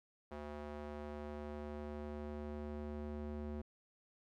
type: tone with band-pass filter sweep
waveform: square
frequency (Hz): 74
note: D2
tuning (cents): +14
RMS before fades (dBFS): -45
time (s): 0.31-3.62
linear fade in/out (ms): 10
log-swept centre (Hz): 660 to 280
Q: 0.76
effects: none